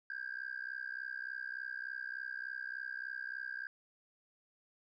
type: tone with amplitude modulation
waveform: sine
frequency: 1601 Hz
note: G6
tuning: 36 cents sharp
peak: -34 dBFS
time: 0.1-3.67 s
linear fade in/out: 2 ms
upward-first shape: sine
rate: 63.4 Hz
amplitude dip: 100%
effects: tanh soft clip ceiling -34 dBFS